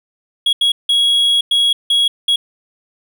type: tone bursts at uneven times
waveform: triangle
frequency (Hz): 3322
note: G#7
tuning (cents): 0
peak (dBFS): -9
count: 6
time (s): 0.46-0.53 / 0.61-0.72 / 0.89-1.41 / 1.51-1.73 / 1.9-2.08 / 2.28-2.36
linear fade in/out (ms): 5
effects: none